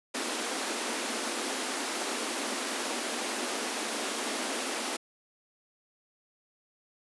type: high-pass noise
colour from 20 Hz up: pink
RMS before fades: -33 dBFS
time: 0.14-4.97 s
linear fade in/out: 10 ms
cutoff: 220 Hz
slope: 96 dB/octave
effects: resampled to 24000 Hz